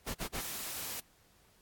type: noise bursts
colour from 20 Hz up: pink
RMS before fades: -37 dBFS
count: 3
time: 0.06-0.416 s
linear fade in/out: 20 ms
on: 86 ms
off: 49 ms
type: noise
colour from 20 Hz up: white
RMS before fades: -40 dBFS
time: 0.4-1 s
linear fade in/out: 2 ms
effects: pink hiss -66 dBFS RMS until 1.61 s + AAC 64 kbps